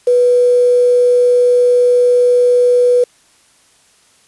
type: tone with quantisation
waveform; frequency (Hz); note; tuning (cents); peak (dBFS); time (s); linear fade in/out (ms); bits
sine; 491.3; B4; -9; -7; 0.07-3.04; 5; 5
effects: white hiss -51 dBFS RMS until 4.27 s + resampled to 24000 Hz